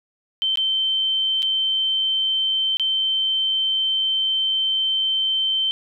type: tone with dropouts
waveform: sine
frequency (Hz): 3102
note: G7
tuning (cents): -19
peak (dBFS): -18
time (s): 0.42-5.71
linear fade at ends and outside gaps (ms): 0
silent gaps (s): 0.557-0.573 / 1.422-1.428 / 2.77-2.797
effects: none